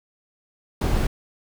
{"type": "noise", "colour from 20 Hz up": "brown", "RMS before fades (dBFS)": -21, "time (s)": [0.81, 1.07], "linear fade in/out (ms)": 5, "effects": []}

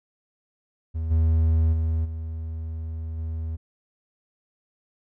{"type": "tone with level steps", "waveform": "triangle", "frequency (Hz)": 80.5, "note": "E2", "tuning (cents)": -41, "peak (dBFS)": [-23, -15, -19, -27, -25], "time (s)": [0.94, 3.57], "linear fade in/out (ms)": 20, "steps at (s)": [1.1, 1.72, 2.04, 3.17], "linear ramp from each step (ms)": 20, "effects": []}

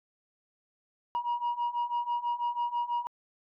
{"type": "beating tone pair", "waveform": "sine", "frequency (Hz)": [953, 959.1], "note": ["A#5", "A#5"], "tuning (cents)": [38, 49], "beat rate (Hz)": 6.1, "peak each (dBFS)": [-31, -29], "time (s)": [1.15, 3.07], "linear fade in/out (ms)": 0, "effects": ["tanh soft clip ceiling -25 dBFS"]}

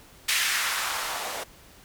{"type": "noise with band-pass filter sweep", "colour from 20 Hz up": "blue", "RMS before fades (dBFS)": -28, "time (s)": [0.28, 1.44], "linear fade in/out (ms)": 10, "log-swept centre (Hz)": [2300, 550], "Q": 1.5, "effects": ["pink hiss -52 dBFS RMS until 1.84 s"]}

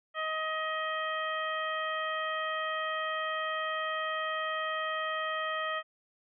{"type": "harmonic tone", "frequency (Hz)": 630, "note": "D#5", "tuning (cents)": 21, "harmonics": [1, 2, 3, 4, 5], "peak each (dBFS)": [-37, -34, -36, -45, -42], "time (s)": [0.14, 5.83], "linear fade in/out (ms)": 50, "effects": []}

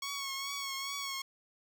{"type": "tone with vibrato", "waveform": "10% pulse", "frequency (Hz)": 1105, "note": "C#6", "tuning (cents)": -6, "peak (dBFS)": -28, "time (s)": [0.02, 1.22], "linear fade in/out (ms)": 5, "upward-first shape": "triangle", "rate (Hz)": 2.4, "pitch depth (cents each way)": 44, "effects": []}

